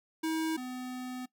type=tone pair in turn; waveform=square; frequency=320 / 252.7 Hz; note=D#4 / B3; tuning=+49 / +40 cents; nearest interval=major third; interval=409 cents; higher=first; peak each=-30 / -38 dBFS; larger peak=first; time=0.23-0.57 / 0.57-1.26 s; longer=second; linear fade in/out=10 ms; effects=noise-tail reverb RT60 0.1 s tail -19 dB re dry